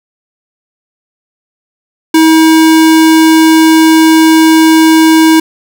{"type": "tone", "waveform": "square", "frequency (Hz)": 320, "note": "D#4", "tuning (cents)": 49, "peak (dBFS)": -3, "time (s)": [2.14, 5.4], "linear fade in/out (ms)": 5, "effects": []}